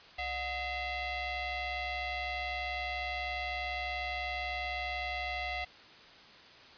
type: ring-modulated tone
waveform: sawtooth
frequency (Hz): 663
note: E5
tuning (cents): +10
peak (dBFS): -27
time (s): 0.18-5.65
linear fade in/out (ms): 10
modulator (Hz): 1390
effects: white hiss -54 dBFS RMS until 6.77 s + resampled to 11025 Hz